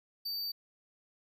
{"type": "tone", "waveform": "square", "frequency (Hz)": 4612, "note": "D8", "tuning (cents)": -32, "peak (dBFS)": -35, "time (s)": [0.25, 0.52], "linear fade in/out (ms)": 10, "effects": []}